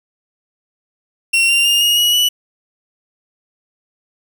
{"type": "tone with pitch steps", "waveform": "40% pulse", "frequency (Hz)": [2734, 2777, 2821, 2865, 2910, 2956], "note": ["F7", "F7", "F7", "F7", "F#7", "F#7"], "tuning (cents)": [-37, -10, 17, 44, -29, -2], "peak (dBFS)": -10, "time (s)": [1.33, 2.29], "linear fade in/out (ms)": 10, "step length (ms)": 160, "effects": ["8-bit"]}